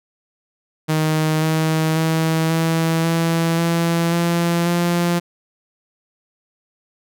sawtooth tone with pitch steps, 156.4 / 158.67 / 160.98 / 163.32 / 165.7 / 168.11 / 170.56 / 173.04 Hz, D#3 / D#3 / E3 / E3 / E3 / E3 / F3 / F3, +9 / +34 / -41 / -16 / +9 / +34 / -41 / -16 cents, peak -12 dBFS, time 0.88-5.2 s, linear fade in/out 20 ms, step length 540 ms, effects none

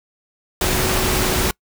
sine tone in noise, 370.1 Hz, F#4, in tune, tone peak -25 dBFS, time 0.61-1.51 s, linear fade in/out 2 ms, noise pink, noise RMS -19 dBFS, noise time 0.61-1.51 s, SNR -9 dB, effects noise-tail reverb RT60 0.1 s tail -26 dB re dry

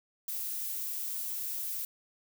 violet noise, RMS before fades -36 dBFS, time 0.28-1.85 s, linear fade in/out 2 ms, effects none

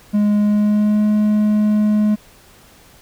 triangle tone with pitch glide, 207.7 to 211.2 Hz, G#3 to G#3, 0 to +29 cents, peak -10 dBFS, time 0.13-2.16 s, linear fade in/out 20 ms, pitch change +29 cents, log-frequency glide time 0.39-1.07 s, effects pink hiss -47 dBFS RMS until 3.01 s

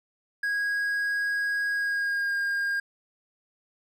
triangle tone with pitch glide, 1647 to 1615 Hz, G#6 to G#6, -15 to -49 cents, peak -23 dBFS, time 0.43-2.8 s, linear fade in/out 5 ms, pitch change -34 cents, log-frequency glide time 1.71-2.35 s, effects none

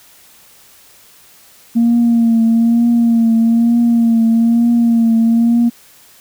sine tone with vibrato, 231.5 Hz, A#3, 12 cents flat, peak -7 dBFS, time 1.75-5.7 s, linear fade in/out 20 ms, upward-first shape triangle, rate 1.1 Hz, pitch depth 41 cents each way, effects tanh soft clip ceiling -5 dBFS + white hiss -45 dBFS RMS until 6.2 s

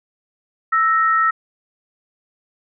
sine tone pair together, 1318.5 / 1864.7 Hz, E6 / A#6, 0 / 0 cents, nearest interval tritone, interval 600 cents, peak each -14 / -20 dBFS, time 0.72-1.31 s, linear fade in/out 10 ms, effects none

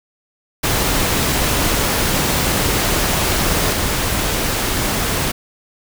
pink noise with level steps, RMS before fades -17 / -19 dBFS, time 0.63-5.32 s, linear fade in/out 10 ms, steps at 3.72 s, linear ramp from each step 10 ms, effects none

